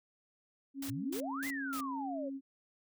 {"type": "tone with vibrato", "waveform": "sine", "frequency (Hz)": 273, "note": "C#4", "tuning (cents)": -26, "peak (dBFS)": -38, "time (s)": [0.74, 2.41], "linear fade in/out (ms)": 50, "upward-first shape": "sine", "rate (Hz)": 1.6, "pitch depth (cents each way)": 16}
{"type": "noise bursts", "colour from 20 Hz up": "white", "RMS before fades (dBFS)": -44, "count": 4, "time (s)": [0.82, 1.808], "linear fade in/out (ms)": 5, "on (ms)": 82, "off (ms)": 220}
{"type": "exponential two-way sweep", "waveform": "sine", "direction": "up then down", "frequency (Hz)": [97.3, 2093, 524], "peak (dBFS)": -38, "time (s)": [0.88, 2.3], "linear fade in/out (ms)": 20, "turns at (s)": 1.47}
{"effects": []}